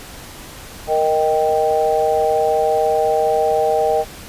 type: chord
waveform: sine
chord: Eb major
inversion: second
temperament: equal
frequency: 466.2 / 622.3 / 784 Hz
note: Bb4 / Eb5 / G5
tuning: 0 / 0 / 0 cents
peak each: -18 dBFS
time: 0.87-4.05 s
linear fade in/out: 50 ms
effects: pink hiss -36 dBFS RMS until 4.28 s + resampled to 32000 Hz